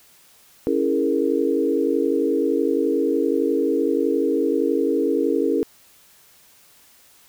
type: chord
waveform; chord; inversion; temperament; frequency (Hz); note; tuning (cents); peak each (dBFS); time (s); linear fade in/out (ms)
sine; A# half-diminished seventh; first; equal; 277.2 / 329.6 / 415.3 / 466.2; C#4 / E4 / G#4 / A#4; 0 / 0 / 0 / 0; -23; 0.67-5.63; 0
effects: white hiss -53 dBFS RMS until 7.28 s